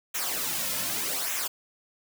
white noise with flanger, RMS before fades -30 dBFS, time 0.14-1.48 s, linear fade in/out 10 ms, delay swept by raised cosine 0.21 to 2.61 ms, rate 0.84 Hz, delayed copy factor -0.7, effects none

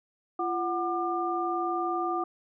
sine tone cluster, 343.3 / 739 / 1198 Hz, F4 / F#5 / D6, -30 / -2 / +34 cents, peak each -31 dBFS, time 0.39-2.24 s, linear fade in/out 5 ms, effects none

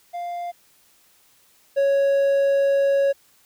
triangle tone pair in turn, 698.5 / 554.4 Hz, F5 / C#5, 0 / 0 cents, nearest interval major third, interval 400 cents, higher first, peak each -25 / -14 dBFS, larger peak second, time 0.13-0.52 / 1.76-3.13 s, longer second, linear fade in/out 20 ms, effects white hiss -58 dBFS RMS until 3.45 s

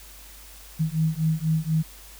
sine beating tone pair, 156.8 / 160.9 Hz, D#3 / E3, +14 / -42 cents, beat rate 4.1 Hz, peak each -24 dBFS, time 0.79-1.83 s, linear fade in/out 20 ms, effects added 50 Hz sine -47 dBFS peak until 2.19 s + white hiss -47 dBFS RMS until 2.19 s

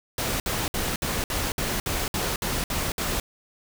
pink noise bursts, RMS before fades -27 dBFS, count 11, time 0.18-3.2 s, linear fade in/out 2 ms, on 220 ms, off 60 ms, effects none

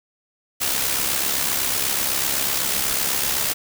white noise with amplitude modulation, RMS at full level -20 dBFS, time 0.6-3.54 s, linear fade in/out 20 ms, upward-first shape sine, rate 68 Hz, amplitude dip 50%, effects none

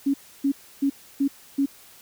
sine tone bursts, 277.2 Hz, C#4, in tune, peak -18 dBFS, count 5, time 0.06-1.66 s, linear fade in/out 10 ms, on 80 ms, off 300 ms, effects white hiss -50 dBFS RMS until 2.01 s

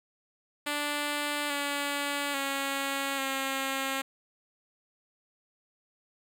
5% pulse tone with pitch steps, 292.9 / 285.6 / 275.3 / 269.6 Hz, D4 / D4 / C#4 / C#4, -5 / -48 / -12 / -48 cents, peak -18 dBFS, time 0.66-4.02 s, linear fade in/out 10 ms, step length 840 ms, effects none

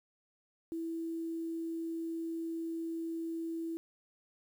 sine tone with quantisation, 329.6 Hz, E4, in tune, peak -35 dBFS, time 0.72-3.77 s, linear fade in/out 0 ms, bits 10, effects none

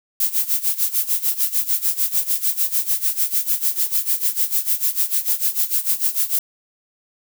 violet noise with tremolo, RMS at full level -17 dBFS, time 0.2-6.39 s, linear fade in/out 2 ms, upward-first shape sine, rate 6.7 Hz, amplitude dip 85%, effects none

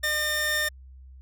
sawtooth tone pair together, 605.3 / 1814 Hz, D#5 / A#6, -48 / -48 cents, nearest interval octave + perfect fifth, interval 1900 cents, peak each -29 / -21 dBFS, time 0.03-0.69 s, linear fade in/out 10 ms, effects added 65 Hz sine -44 dBFS peak until 1.21 s

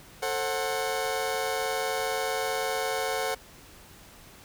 sawtooth chord, F# diminished, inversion first, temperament just, 444 / 532.8 / 740 Hz, A4 / C5 / F#5, +16 / +31 / 0 cents, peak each -28 dBFS, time 0.22-3.35 s, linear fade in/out 10 ms, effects pink hiss -51 dBFS RMS until 4.44 s

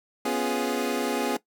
25% pulse chord, C# dominant seventh, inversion third, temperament equal, 246.9 / 277.2 / 349.2 / 415.3 Hz, B3 / C#4 / E#4 / G#4, 0 / 0 / 0 / 0 cents, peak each -26 / -27 / -29 / -26 dBFS, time 0.25-1.37 s, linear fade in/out 5 ms, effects noise-tail reverb RT60 0.1 s tail -18 dB re dry

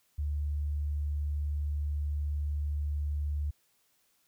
sine tone, 73.42 Hz, D2, in tune, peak -29 dBFS, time 0.18-3.51 s, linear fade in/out 10 ms, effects white hiss -71 dBFS RMS until 4.27 s

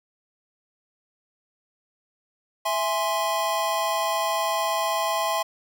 square chord, E augmented, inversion none, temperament equal, 659.3 / 830.6 / 1046.5 Hz, E5 / G#5 / B#5, 0 / 0 / 0 cents, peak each -28 / -29 / -27 dBFS, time 2.65-5.43 s, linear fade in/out 10 ms, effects none

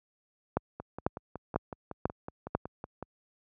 two click trains, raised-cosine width 1 ms, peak -12 / -24 dBFS, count 5 / 13, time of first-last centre 0.57-2.55 / 0.8-3.026 s, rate 2.02 / 5.39 Hz, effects high-pass 60 Hz 12 dB/octave

